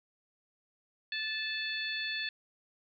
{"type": "harmonic tone", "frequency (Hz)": 874, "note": "A5", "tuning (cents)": -12, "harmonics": [2, 3, 4, 5], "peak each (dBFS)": [-37, -39, -39, -40], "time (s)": [1.12, 2.29], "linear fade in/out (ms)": 2, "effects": []}